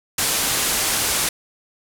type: low-pass noise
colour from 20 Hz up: white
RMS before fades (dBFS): -21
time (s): 0.18-1.29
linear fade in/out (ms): 5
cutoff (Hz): 12000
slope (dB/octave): 24
effects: none